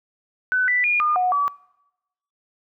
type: tone with pitch steps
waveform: sine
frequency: 1505 / 1979 / 2429 / 1214 / 731 / 1146 Hz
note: F#6 / B6 / D#7 / D#6 / F#5 / D6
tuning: +29 / +3 / -42 / -43 / -21 / -43 cents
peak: -17 dBFS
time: 0.52-1.48 s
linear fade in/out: 0 ms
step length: 160 ms
effects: noise-tail reverb RT60 0.9 s tail -23 dB re dry